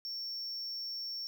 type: tone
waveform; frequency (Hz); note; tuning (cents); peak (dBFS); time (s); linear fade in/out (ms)
triangle; 5460; F8; -40; -36; 0.05-1.27; 0
effects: none